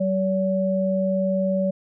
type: tone pair together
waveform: sine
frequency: 190.4 / 569.6 Hz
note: F#3 / C#5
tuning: +50 / +47 cents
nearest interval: octave + perfect fifth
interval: 1897 cents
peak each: -22 dBFS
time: 0-1.71 s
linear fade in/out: 10 ms
effects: none